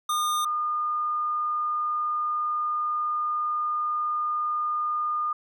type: tone pair in turn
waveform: square / sine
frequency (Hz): 1217 / 1217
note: D#6 / D#6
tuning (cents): -39 / -39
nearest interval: unison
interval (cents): 0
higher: neither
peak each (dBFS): -24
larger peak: neither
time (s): 0.09-0.45 / 0.45-5.33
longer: second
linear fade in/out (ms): 5
effects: none